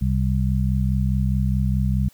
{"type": "harmonic tone", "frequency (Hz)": 64.8, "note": "C2", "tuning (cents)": -16, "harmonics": [1, 2, 3], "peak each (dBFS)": [-21, -22, -24], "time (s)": [0.01, 2.09], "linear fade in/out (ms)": 10, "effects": ["white hiss -55 dBFS RMS until 2.13 s"]}